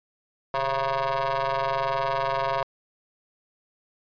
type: ring-modulated tone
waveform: 25% pulse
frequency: 137.6 Hz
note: C#3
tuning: 12 cents flat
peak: -17 dBFS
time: 0.54-2.63 s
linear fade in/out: 2 ms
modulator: 815 Hz
effects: resampled to 11025 Hz